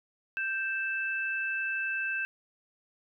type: tone pair together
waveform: sine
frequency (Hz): 1568 / 2637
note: G6 / E7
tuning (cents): 0 / 0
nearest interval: major sixth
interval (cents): 900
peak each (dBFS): -31 / -33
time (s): 0.37-2.25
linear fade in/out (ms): 0
effects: none